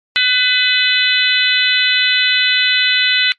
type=harmonic tone with a mistuned harmonic; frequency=501 Hz; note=B4; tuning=25 cents sharp; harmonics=3 / 4 / 5 / 6 / 7 / 8; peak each=-18 / -18 / -18 / -18 / -18 / -18 dBFS; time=0.16-3.32 s; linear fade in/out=0 ms; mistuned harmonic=5; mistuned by=+30 cents; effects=noise-tail reverb RT60 0.1 s tail -23 dB re dry + MP3 48 kbps